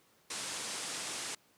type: low-pass noise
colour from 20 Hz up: white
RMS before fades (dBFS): -40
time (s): 0.3-1.35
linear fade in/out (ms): 5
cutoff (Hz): 9600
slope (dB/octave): 48
effects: pink hiss -67 dBFS RMS until 1.57 s + high-pass 150 Hz 12 dB/octave